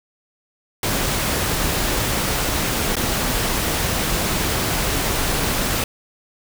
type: noise with dropouts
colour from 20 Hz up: pink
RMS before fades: -21 dBFS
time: 0.83-5.84 s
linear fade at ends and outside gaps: 2 ms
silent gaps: 2.956-2.966 s
effects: none